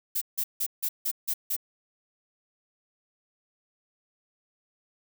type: noise bursts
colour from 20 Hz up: violet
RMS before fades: -28 dBFS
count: 7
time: 0.15-1.565 s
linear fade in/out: 10 ms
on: 65 ms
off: 160 ms
effects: none